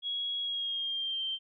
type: tone with pitch glide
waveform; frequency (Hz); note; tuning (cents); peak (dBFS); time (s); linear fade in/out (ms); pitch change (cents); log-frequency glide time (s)
sine; 3322 to 3137; G#7 to G7; 0 to +1; -31; 0.02-1.39; 50; -99; 0.41-1.23
effects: none